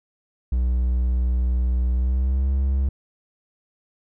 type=tone with pitch glide; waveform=triangle; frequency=61.74 to 67.33 Hz; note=B1 to C#2; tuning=0 to -50 cents; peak=-16 dBFS; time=0.52-2.89 s; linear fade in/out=5 ms; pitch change=+150 cents; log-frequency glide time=1.93-2.5 s; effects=none